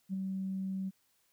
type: tone with ADSR envelope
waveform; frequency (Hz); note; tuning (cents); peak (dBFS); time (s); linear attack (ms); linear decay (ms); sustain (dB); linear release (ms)
sine; 190.9; G3; -46; -30; 0.09-0.91; 44; 12; -3; 29
effects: tanh soft clip ceiling -26 dBFS + white hiss -73 dBFS RMS until 1.32 s